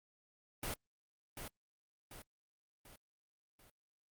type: noise with echo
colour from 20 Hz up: pink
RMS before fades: -40 dBFS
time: 0.63-0.74 s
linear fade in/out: 2 ms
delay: 740 ms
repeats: 4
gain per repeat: -6 dB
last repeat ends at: 3.7 s
effects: Opus 32 kbps